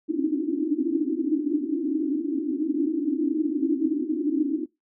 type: band-pass noise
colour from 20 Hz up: white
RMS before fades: -25 dBFS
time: 0.08-4.66 s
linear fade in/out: 20 ms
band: 270 to 330 Hz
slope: 96 dB/octave
effects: noise-tail reverb RT60 0.2 s tail -22 dB re dry